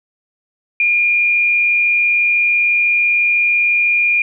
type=tone with frequency modulation; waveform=sine; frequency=2418 Hz; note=D7; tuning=50 cents sharp; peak=-11 dBFS; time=0.8-4.22 s; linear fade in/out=2 ms; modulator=128 Hz; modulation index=0.31; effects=none